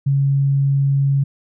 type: tone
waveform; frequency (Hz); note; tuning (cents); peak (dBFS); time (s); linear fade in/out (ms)
sine; 138.59; C#3; 0; -13; 0.06-1.24; 10
effects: none